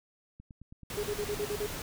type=click train; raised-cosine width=5 ms; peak=-36 dBFS; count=10; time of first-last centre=0.4-1.374 s; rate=9.24 Hz
type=noise; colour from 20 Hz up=pink; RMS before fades=-39 dBFS; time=0.9-1.82 s; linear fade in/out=2 ms
type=tone bursts; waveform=sine; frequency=415.3 Hz; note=G#4; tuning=in tune; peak=-30 dBFS; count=7; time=0.97-1.666 s; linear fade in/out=10 ms; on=66 ms; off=39 ms
effects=none